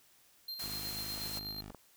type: tone with tremolo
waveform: square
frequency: 4177 Hz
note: C8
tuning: 4 cents flat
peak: -39 dBFS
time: 0.48-1.61 s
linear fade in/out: 5 ms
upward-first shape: square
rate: 8.2 Hz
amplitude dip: 40%
type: noise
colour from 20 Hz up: white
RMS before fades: -44 dBFS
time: 0.59-1.39 s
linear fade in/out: 5 ms
type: tone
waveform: 10% pulse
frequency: 51.91 Hz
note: G#1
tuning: in tune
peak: -38 dBFS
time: 0.62-1.72 s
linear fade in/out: 5 ms
type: clicks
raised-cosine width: 1 ms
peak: -33 dBFS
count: 5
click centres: 1.176 / 1.262 / 1.373 / 1.704 / 1.747 s
effects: white hiss -65 dBFS RMS until 1.96 s